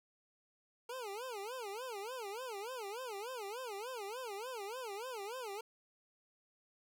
25% pulse tone with vibrato, 452.7 Hz, A4, 49 cents sharp, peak -38 dBFS, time 0.89-5.61 s, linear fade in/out 5 ms, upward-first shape sine, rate 3.4 Hz, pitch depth 250 cents each way, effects none

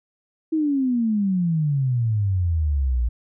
sine exponential sweep, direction down, 324.3 to 56.8 Hz, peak -18 dBFS, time 0.52-3.09 s, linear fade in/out 10 ms, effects none

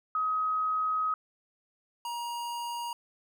sine / square tone pair in turn, 1265 / 947.7 Hz, D#6 / A#5, +28 / +28 cents, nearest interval perfect fourth, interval 500 cents, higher first, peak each -26 / -34 dBFS, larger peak first, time 0.15-1.14 / 2.05-2.93 s, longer first, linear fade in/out 2 ms, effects none

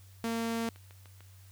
sawtooth tone, 229 Hz, A#3, 31 cents flat, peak -27 dBFS, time 0.24-0.69 s, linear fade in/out 0 ms
click train, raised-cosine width 0.3 ms, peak -37 dBFS, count 4, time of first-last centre 0.76-1.206 s, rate 6.72 Hz
effects added 95 Hz sine -52 dBFS peak until 1.51 s + white hiss -62 dBFS RMS until 1.51 s

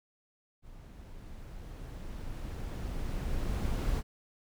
brown noise with level ramp, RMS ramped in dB -50 to -29 dBFS, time 0.62-4.03 s, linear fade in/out 50 ms, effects none

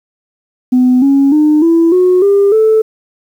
sine tone with pitch steps, 251.9 / 276.3 / 303 / 332.4 / 364.6 / 399.9 / 438.6 Hz, B3 / C#4 / D#4 / E4 / F#4 / G4 / A4, +34 / -6 / -46 / +15 / -25 / +35 / -6 cents, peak -4 dBFS, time 0.72-2.82 s, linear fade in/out 10 ms, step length 300 ms, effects tanh soft clip ceiling -2 dBFS + 7-bit

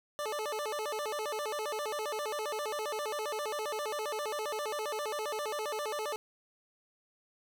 25% pulse tone with vibrato, 505 Hz, B4, 39 cents sharp, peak -30 dBFS, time 0.19-6.16 s, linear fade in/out 0 ms, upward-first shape square, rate 7.5 Hz, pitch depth 270 cents each way, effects none

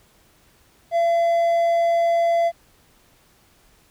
triangle tone, 678 Hz, E5, 49 cents sharp, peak -14 dBFS, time 0.91-2.52 s, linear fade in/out 50 ms, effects pink hiss -57 dBFS RMS until 3.9 s

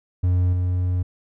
triangle tone with level steps, 90.1 Hz, F#2, 45 cents flat, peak -14 / -17 dBFS, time 0.23-1.03 s, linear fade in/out 10 ms, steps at 0.53 s, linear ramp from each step 2 ms, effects none

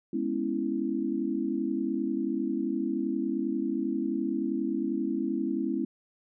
sine chord, C# minor seventh, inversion second, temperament equal, 207.7 / 246.9 / 277.2 / 329.6 Hz, G#3 / B3 / C#4 / E4, 0 / 0 / 0 / 0 cents, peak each -34 / -33 / -32 / -31 dBFS, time 0.13-5.85 s, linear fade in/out 5 ms, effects none

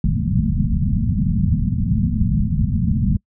white low-pass noise, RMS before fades -18 dBFS, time 0.04-3.17 s, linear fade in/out 2 ms, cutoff 230 Hz, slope 96 dB/octave, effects noise-tail reverb RT60 0.1 s tail -26 dB re dry

